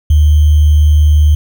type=tone with sample-and-hold; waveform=sine; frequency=75.5 Hz; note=D2; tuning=48 cents sharp; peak=-4 dBFS; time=0.1-1.35 s; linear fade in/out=5 ms; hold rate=3150 Hz; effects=none